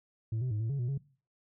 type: tone with pitch steps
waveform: sine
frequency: 111.4 / 127.4 / 106 / 112.3 / 139.6 / 121.5 / 138.2 Hz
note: A2 / C3 / G#2 / A2 / C#3 / B2 / C#3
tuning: +22 / -46 / +36 / +36 / +13 / -28 / -5 cents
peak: -27 dBFS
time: 0.32-0.978 s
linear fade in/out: 5 ms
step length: 94 ms
effects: noise-tail reverb RT60 0.4 s tail -21 dB re dry + tanh soft clip ceiling -29 dBFS